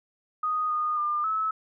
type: tone with pitch steps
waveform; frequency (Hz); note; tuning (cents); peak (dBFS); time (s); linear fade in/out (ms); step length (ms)
sine; 1243 / 1228 / 1201 / 1298; D#6 / D#6 / D6 / E6; -2 / -23 / +38 / -27; -24; 0.43-1.51; 5; 270
effects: none